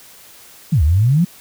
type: exponential two-way sweep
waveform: sine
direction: down then up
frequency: 186.5 to 69.8 to 186.5 Hz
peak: -10 dBFS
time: 0.72-1.25 s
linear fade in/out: 10 ms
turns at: 0.83 s
effects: white hiss -43 dBFS RMS until 1.4 s